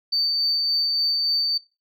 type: tone with tremolo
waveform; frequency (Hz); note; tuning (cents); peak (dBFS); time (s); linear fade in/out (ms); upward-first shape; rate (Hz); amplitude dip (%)
sine; 4578; D8; -45; -18; 0.12-1.58; 10; sine; 3.5; 25
effects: noise-tail reverb RT60 0.3 s tail -19 dB re dry + tanh soft clip ceiling -14 dBFS